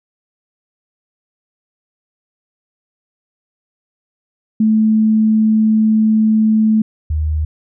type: tone pair in turn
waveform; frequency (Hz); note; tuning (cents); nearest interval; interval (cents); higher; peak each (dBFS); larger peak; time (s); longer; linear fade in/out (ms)
sine; 218 / 77.07; A3 / D#2; -16 / -16; octave + tritone; 1800; first; -9 / -14; first; 4.6-6.82 / 7.1-7.45; first; 5
effects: none